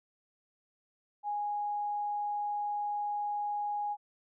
sine tone, 827 Hz, G#5, 8 cents flat, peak -31 dBFS, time 1.23-3.97 s, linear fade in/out 50 ms, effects none

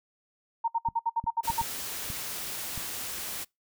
sine tone bursts, 920 Hz, A#5, 23 cents flat, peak -23 dBFS, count 10, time 0.64-1.618 s, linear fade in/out 10 ms, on 42 ms, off 62 ms
clicks, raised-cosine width 5 ms, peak -26 dBFS, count 6, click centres 0.887 / 1.241 / 1.501 / 1.614 / 2.102 / 2.777 s
white noise, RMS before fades -36 dBFS, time 1.43-3.45 s, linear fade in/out 20 ms
effects noise-tail reverb RT60 0.2 s tail -26 dB re dry

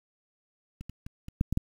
clicks, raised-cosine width 5 ms, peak -28 / -28 / -29 / -28 / -11 / -16 / -13 dBFS, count 7, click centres 0.81 / 0.896 / 1.065 / 1.284 / 1.411 / 1.526 / 1.574 s, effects 8-bit

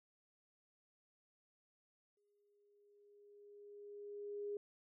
sine tone with exponential growth, 410 Hz, G#4, 22 cents flat, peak -39 dBFS, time 2.17-4.57 s, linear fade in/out 2 ms, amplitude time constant 520 ms, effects none

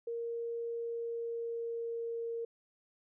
sine tone with pitch glide, 466.2 to 462.7 Hz, A#4 to A#4, 0 to -13 cents, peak -35 dBFS, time 0.07-2.45 s, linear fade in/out 5 ms, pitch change -13 cents, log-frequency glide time 0.62-2.31 s, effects none

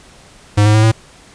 square tone with pitch steps, 103.83 / 106.26 / 108.74 / 111.28 Hz, G#2 / G#2 / A2 / A2, 0 / +40 / -20 / +20 cents, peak -8 dBFS, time 0.57-0.918 s, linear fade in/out 10 ms, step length 87 ms, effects pink hiss -43 dBFS RMS until 1.34 s + resampled to 22050 Hz

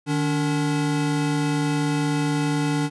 square tone pair together, 151.8 / 287.2 Hz, D#3 / D4, -42 / -39 cents, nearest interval major seventh, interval 1103 cents, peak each -24 dBFS, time 0.06-2.9 s, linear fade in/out 50 ms, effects resampled to 24000 Hz

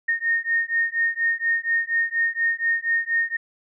sine beating tone pair, 1840 / 1844.2 Hz, A#6 / A#6, -23 / -19 cents, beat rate 4.2 Hz, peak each -23 dBFS, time 0.08-3.37 s, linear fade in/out 10 ms, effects none

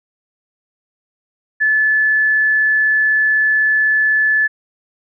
sine tone, 1732 Hz, A6, 28 cents flat, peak -11 dBFS, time 1.6-4.48 s, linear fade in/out 20 ms, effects none

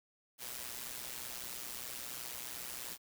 white noise with amplitude modulation, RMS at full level -41 dBFS, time 0.38-2.98 s, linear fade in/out 50 ms, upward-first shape sine, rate 123 Hz, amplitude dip 70%, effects none

